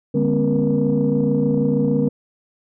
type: tone cluster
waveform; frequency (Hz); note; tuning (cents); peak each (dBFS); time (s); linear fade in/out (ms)
sine; 148.8 / 205.1 / 240.7 / 267.1 / 475.2; D3 / G#3 / B3 / C4 / A#4; +23 / -21 / -44 / +36 / +33; -21; 0.14-2.09; 10
effects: tanh soft clip ceiling -8 dBFS